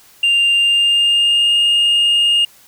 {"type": "tone with pitch glide", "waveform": "sine", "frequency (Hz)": [2794, 2835], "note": ["F7", "F7"], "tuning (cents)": [0, 25], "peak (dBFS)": -8, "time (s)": [0.23, 2.45], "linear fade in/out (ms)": 5, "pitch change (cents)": 25, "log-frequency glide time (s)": [0.54, 1.56], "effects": ["tanh soft clip ceiling -9 dBFS", "white hiss -47 dBFS RMS until 2.67 s"]}